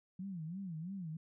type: tone with vibrato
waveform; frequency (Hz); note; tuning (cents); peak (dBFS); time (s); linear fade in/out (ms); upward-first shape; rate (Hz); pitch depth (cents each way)
sine; 175.8; F3; +12; -40; 0.19-1.17; 5; sine; 3; 210
effects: none